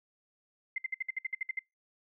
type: tone bursts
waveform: sine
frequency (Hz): 2077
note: C7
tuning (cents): -13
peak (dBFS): -30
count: 11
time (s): 0.76-1.592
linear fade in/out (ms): 5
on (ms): 22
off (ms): 59
effects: noise-tail reverb RT60 0.2 s tail -26 dB re dry